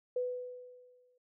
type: tone with exponential decay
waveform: sine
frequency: 497.5 Hz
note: B4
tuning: 13 cents sharp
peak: -29 dBFS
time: 0.16-1.18 s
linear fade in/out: 5 ms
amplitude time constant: 220 ms
effects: none